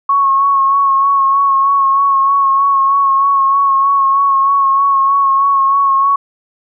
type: tone with vibrato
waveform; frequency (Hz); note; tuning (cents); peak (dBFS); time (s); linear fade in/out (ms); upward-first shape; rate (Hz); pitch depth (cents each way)
sine; 1100; C#6; -14; -8; 0.09-6.16; 5; sine; 3.2; 26
effects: none